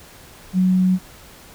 sine tone, 185 Hz, F#3, in tune, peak -13 dBFS, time 0.53-0.99 s, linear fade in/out 50 ms, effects pink hiss -44 dBFS RMS until 1.54 s

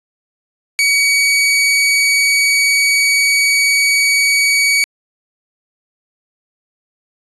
sawtooth tone, 2261 Hz, C#7, 34 cents sharp, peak -7 dBFS, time 0.79-4.84 s, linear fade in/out 0 ms, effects resampled to 24000 Hz

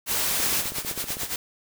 white noise, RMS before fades -25 dBFS, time 0.06-0.65 s, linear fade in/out 50 ms
click train, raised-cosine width 2 ms, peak -24 dBFS, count 14, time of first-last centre 0.4-1.233 s, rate 15.6 Hz
white noise with tremolo, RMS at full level -28 dBFS, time 0.42-1.36 s, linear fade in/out 2 ms, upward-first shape sine, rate 9 Hz, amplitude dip 75%
effects none

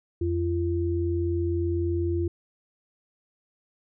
sine tone pair together, 86.2 / 342.5 Hz, F2 / F4, -22 / -34 cents, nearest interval 2 octaves, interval 2388 cents, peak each -26 / -26 dBFS, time 0.21-2.28 s, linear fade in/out 5 ms, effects none

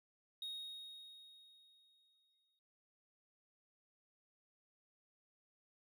triangle tone with exponential decay, 3743 Hz, A#7, 6 cents sharp, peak -40 dBFS, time 0.42-2.59 s, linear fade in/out 2 ms, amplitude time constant 470 ms, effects none

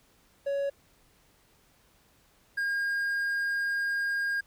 triangle tone pair in turn, 559 / 1619 Hz, C#5 / G#6, +14 / -45 cents, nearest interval octave + tritone, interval 1841 cents, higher second, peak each -25 dBFS, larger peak neither, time 0.46-0.7 / 2.57-4.41 s, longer second, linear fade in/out 10 ms, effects pink hiss -64 dBFS RMS until 4.46 s

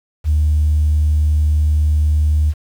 sine tone, 75.9 Hz, D#2, 42 cents flat, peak -10 dBFS, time 0.24-2.54 s, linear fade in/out 50 ms, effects tanh soft clip ceiling -7 dBFS + 7-bit

